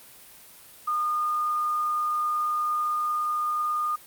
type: tone with quantisation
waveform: sine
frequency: 1220 Hz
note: D#6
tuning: 34 cents flat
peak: -23 dBFS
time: 0.87-3.96 s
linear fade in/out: 10 ms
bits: 8
effects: white hiss -49 dBFS RMS until 4.06 s + Opus 32 kbps